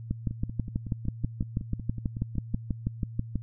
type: two click trains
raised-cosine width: 5 ms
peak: -23 / -15 dBFS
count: 13 / 21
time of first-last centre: 0.31-2.54 / 0.11-3.357 s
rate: 5.38 / 6.16 Hz
effects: added 114 Hz sine -38 dBFS peak until 3.42 s